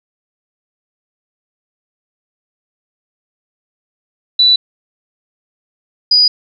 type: tone pair in turn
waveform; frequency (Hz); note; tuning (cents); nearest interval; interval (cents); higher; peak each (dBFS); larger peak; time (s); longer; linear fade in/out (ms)
sine; 3965 / 4919; B7 / D#8; +6 / -21; major third; 373; second; -6; neither; 4.39-4.56 / 6.11-6.28; neither; 5
effects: none